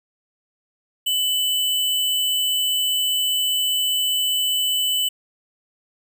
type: tone with sample-and-hold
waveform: sine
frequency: 3000 Hz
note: F#7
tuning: 23 cents sharp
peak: -18 dBFS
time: 1.06-5.09 s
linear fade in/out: 10 ms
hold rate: 11025 Hz
effects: none